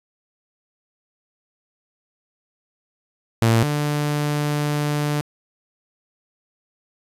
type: tone pair in turn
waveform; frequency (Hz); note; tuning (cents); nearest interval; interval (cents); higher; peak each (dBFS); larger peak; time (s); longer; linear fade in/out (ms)
sawtooth; 114.2 / 147.71; A#2 / D3; -35 / +10; major third; 445; second; -10 / -16; first; 3.42-3.63 / 3.63-5.21; second; 0
effects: resampled to 32000 Hz + 8-bit